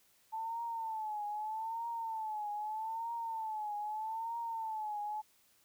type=tone with vibrato; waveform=sine; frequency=880 Hz; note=A5; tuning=in tune; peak=-36 dBFS; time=0.32-5.22 s; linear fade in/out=20 ms; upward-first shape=triangle; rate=0.8 Hz; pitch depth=110 cents each way; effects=white hiss -69 dBFS RMS until 5.64 s